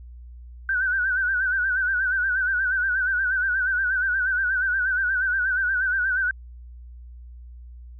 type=tone with vibrato; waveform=sine; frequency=1517 Hz; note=F#6; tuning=43 cents sharp; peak=-20 dBFS; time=0.69-6.31 s; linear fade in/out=2 ms; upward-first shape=sine; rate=8.4 Hz; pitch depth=79 cents each way; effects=added 60 Hz sine -39 dBFS peak until 7.99 s